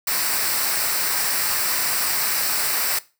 white noise with comb filter, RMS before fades -22 dBFS, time 0.07-2.99 s, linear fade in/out 5 ms, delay 0.3 ms, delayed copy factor -0.6, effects noise-tail reverb RT60 0.3 s tail -19 dB re dry

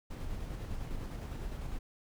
brown noise with tremolo, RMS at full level -38 dBFS, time 0.1-1.79 s, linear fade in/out 10 ms, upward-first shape square, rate 9.9 Hz, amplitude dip 25%, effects none

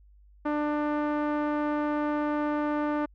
sawtooth tone with low-pass filter, 297.3 Hz, D4, 21 cents sharp, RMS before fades -28 dBFS, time 0.45-3.06 s, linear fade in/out 10 ms, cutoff 1300 Hz, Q 1.3, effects added 50 Hz sine -53 dBFS peak until 3.14 s

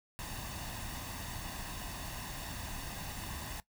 pink noise with comb filter, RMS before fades -42 dBFS, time 0.19-3.6 s, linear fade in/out 0 ms, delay 1.1 ms, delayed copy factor +0.55, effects noise-tail reverb RT60 0.1 s tail -18 dB re dry

